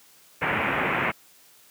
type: low-pass noise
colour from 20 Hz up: white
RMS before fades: -25 dBFS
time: 0.41-1.12 s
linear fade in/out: 20 ms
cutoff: 2500 Hz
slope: 48 dB/octave
effects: white hiss -55 dBFS RMS until 1.7 s + high-pass 100 Hz 12 dB/octave